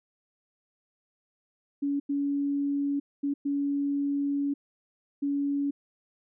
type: tone bursts at uneven times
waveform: sine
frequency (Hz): 282.9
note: C#4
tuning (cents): +35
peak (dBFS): -25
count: 5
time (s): 1.82-2 / 2.09-3 / 3.23-3.34 / 3.45-4.54 / 5.22-5.71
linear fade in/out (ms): 10
effects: none